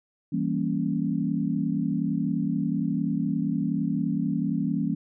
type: chord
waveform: sine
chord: E diminished seventh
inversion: none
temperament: equal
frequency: 164.81 / 196 / 233.1 / 277.2 Hz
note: E3 / G3 / Bb3 / Db4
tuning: 0 / 0 / 0 / 0 cents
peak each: -29 dBFS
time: 0.32-4.95 s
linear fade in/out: 10 ms
effects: none